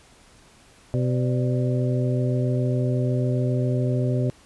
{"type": "harmonic tone with a mistuned harmonic", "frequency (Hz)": 126.7, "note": "B2", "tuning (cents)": 45, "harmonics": [1, 2, 3, 4, 5], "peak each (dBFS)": [-21, -28, -30, -33, -32], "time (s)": [0.94, 4.3], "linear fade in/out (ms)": 0, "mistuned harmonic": 5, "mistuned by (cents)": -110, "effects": ["pink hiss -53 dBFS RMS until 4.45 s", "resampled to 24000 Hz"]}